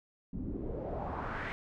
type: noise with low-pass filter sweep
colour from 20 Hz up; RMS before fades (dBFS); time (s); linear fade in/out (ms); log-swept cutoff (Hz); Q
pink; -38; 0.33-1.52; 0; 210 to 2100; 2.4
effects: none